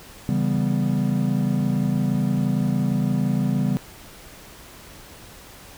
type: chord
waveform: triangle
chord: C# half-diminished seventh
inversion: none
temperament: equal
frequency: 138.59 / 164.81 / 196 / 246.9 Hz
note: C#3 / E3 / G3 / B3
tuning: 0 / 0 / 0 / 0 cents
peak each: -22 / -25 / -21 / -24 dBFS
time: 0.29-3.77 s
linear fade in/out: 0 ms
effects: pink hiss -44 dBFS RMS until 5.77 s